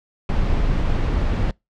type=noise; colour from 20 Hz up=brown; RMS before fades=-19 dBFS; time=0.29-1.51 s; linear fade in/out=2 ms; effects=noise-tail reverb RT60 0.2 s tail -25 dB re dry + low-pass 4000 Hz 12 dB/octave